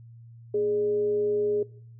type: tone with frequency modulation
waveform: sine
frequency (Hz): 415.3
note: G#4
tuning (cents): 0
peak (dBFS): -22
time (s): 0.54-1.63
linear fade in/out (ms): 5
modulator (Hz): 182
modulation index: 0.21
effects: noise-tail reverb RT60 0.6 s tail -21 dB re dry + added 116 Hz sine -45 dBFS peak until 1.99 s